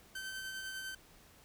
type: tone with tremolo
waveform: sawtooth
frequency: 1543 Hz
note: G6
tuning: 28 cents flat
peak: -36 dBFS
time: 0.15-0.95 s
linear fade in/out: 5 ms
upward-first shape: sine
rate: 10 Hz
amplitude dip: 30%
effects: pink hiss -61 dBFS RMS until 1.44 s